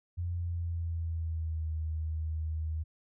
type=tone with pitch glide; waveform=sine; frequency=87.1 to 78.95 Hz; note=F2 to D#2; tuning=-4 to +26 cents; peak=-31 dBFS; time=0.17-2.84 s; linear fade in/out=20 ms; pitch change=-170 cents; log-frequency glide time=0.31-1.7 s; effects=none